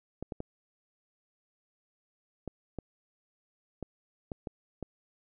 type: clicks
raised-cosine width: 2 ms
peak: -23 dBFS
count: 9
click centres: 0.226 / 0.322 / 0.404 / 2.477 / 2.787 / 3.827 / 4.318 / 4.472 / 4.827 s
effects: none